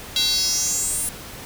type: tone with high-pass filter sweep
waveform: square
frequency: 300 Hz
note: D4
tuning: 37 cents sharp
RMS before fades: -22 dBFS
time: 0.16-1.09 s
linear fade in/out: 2 ms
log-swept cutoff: 3700 to 10000 Hz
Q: 5.2
effects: pink hiss -37 dBFS RMS until 1.45 s